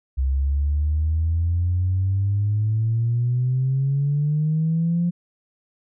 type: exponential sweep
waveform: sine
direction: up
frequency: 65.41 to 175.5 Hz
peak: -17 dBFS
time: 0.17-5.11 s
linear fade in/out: 20 ms
effects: tanh soft clip ceiling -13 dBFS